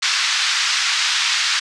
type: band-pass noise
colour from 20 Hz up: white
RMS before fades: -19 dBFS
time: 0.02-1.6 s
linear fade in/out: 10 ms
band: 1200 to 5500 Hz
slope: 24 dB/octave
effects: resampled to 22050 Hz